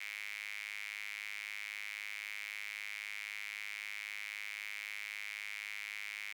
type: tone with high-pass filter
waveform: sawtooth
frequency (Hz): 103.83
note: G#2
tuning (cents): 0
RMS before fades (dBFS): -44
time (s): 0-6.33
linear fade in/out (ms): 10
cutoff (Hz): 2200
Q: 7.5
effects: none